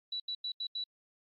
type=tone bursts at uneven times; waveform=sine; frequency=3939 Hz; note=B7; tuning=5 cents flat; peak=-34 dBFS; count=5; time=0.12-0.2 / 0.28-0.35 / 0.44-0.52 / 0.6-0.67 / 0.75-0.84 s; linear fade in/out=5 ms; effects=AAC 48 kbps